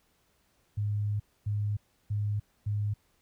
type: tone bursts at uneven times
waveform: sine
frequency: 103.83 Hz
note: G#2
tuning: in tune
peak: -27 dBFS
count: 4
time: 0.77-1.2 / 1.46-1.77 / 2.1-2.4 / 2.66-2.94 s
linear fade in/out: 10 ms
effects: pink hiss -70 dBFS RMS until 3.21 s